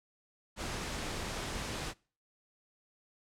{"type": "noise", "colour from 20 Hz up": "pink", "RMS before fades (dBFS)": -38, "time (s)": [0.56, 1.94], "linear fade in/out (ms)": 50, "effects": ["noise-tail reverb RT60 0.4 s tail -24 dB re dry", "low-pass 8000 Hz 12 dB/octave"]}